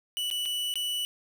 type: tone with dropouts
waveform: 45% pulse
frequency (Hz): 2960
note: F#7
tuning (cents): 0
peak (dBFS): -28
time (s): 0.17-1.05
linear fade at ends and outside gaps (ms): 0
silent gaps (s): 0.302-0.312 / 0.454-0.458 / 0.74-0.756
effects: 11-bit